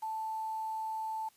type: tone with quantisation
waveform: sine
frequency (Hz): 880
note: A5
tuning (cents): 0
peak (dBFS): -34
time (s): 0.02-1.29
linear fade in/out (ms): 10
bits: 9
effects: white hiss -66 dBFS RMS until 1.36 s + resampled to 32000 Hz